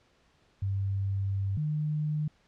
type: tone pair in turn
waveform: sine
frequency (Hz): 98 / 151.64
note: G2 / D#3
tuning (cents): 0 / -44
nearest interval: minor sixth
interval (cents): 756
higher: second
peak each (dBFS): -27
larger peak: neither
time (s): 0.62-1.57 / 1.57-2.28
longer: first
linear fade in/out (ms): 5
effects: pink hiss -66 dBFS RMS until 2.47 s + low-pass 5000 Hz 12 dB/octave